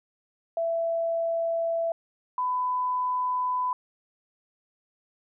sine tone pair in turn, 666 / 1001.3 Hz, E5 / B5, +18 / +24 cents, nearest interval perfect fifth, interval 706 cents, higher second, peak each -24 dBFS, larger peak neither, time 0.57-1.92 / 2.38-3.73 s, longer neither, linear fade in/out 2 ms, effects none

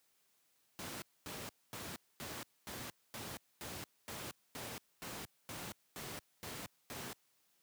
pink noise bursts, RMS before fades -45 dBFS, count 14, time 0.79-7.13 s, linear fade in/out 0 ms, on 230 ms, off 240 ms, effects white hiss -75 dBFS RMS until 7.62 s + high-pass 100 Hz 12 dB/octave

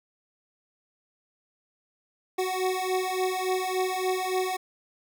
25% pulse beating tone pair, 370 / 373.5 Hz, F#4 / F#4, 0 / +16 cents, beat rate 3.5 Hz, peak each -25 dBFS, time 2.38-4.57 s, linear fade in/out 10 ms, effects none

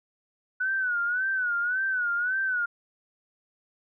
sine tone with vibrato, 1480 Hz, F#6, in tune, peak -24 dBFS, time 0.6-2.66 s, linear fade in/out 10 ms, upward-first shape sine, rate 1.8 Hz, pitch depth 100 cents each way, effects none

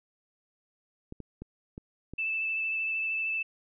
clicks, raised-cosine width 3 ms, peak -27 dBFS, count 5, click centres 1.124 / 1.203 / 1.42 / 1.779 / 2.136 s
sine tone with vibrato, 2637 Hz, E7, in tune, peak -28 dBFS, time 2.18-3.43 s, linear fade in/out 10 ms, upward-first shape sine, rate 13 Hz, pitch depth 13 cents each way
effects none

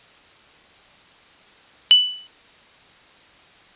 sine tone with exponential decay, 2980 Hz, F#7, 12 cents sharp, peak -5 dBFS, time 1.91-2.27 s, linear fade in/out 0 ms, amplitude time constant 77 ms, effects white hiss -50 dBFS RMS until 3.75 s + resampled to 8000 Hz

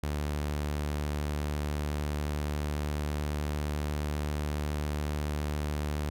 sawtooth tone with pitch glide, 73.9 to 74.41 Hz, D2 to D2, +11 to +23 cents, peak -26 dBFS, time 0.03-6.1 s, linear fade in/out 5 ms, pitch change +12 cents, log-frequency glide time 0.51-4.55 s, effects none

